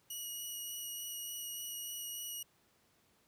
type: tone with vibrato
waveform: 10% pulse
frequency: 2907 Hz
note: F#7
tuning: 31 cents flat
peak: -33 dBFS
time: 0.1-2.43 s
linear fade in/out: 5 ms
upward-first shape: sine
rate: 3.4 Hz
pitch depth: 8 cents each way
effects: pink hiss -71 dBFS RMS until 3.27 s + high-pass 80 Hz 12 dB/octave